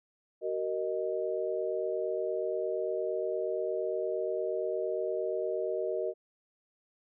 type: chord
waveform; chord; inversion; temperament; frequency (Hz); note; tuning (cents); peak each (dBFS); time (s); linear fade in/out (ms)
sine; D# minor; first; equal with one note detuned; 377.6 / 466.2 / 622.3; F#4 / A#4 / D#5; +35 / 0 / 0; -34; 0.41-6.14; 50
effects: none